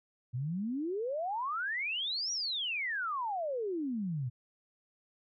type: exponential two-way sweep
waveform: sine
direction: up then down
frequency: 116.54 to 5850 to 116.54 Hz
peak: -32 dBFS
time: 0.33-4.3 s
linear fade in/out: 20 ms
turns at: 2.32 s
effects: none